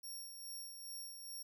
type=tone with tremolo; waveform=15% pulse; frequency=5560 Hz; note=F8; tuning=9 cents flat; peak=-39 dBFS; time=0.03-1.43 s; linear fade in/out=10 ms; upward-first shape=sine; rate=2.4 Hz; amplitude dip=45%; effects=none